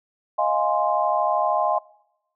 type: chord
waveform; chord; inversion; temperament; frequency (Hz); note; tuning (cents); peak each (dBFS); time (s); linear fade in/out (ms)
sine; F minor seventh; third; equal with one note detuned; 625.5 / 698.5 / 830.6 / 1046.5; Eb5 / F5 / Ab5 / C6; +9 / 0 / 0 / 0; -24; 0.38-1.79; 10
effects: noise-tail reverb RT60 0.9 s tail -25 dB re dry